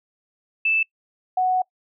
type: tone pair in turn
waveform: sine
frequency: 2637 / 740 Hz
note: E7 / F#5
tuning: 0 / 0 cents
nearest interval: octave + minor seventh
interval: 2200 cents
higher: first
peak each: -17 dBFS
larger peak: neither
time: 0.65-0.83 / 1.37-1.62 s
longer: second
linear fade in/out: 5 ms
effects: noise-tail reverb RT60 0.1 s tail -24 dB re dry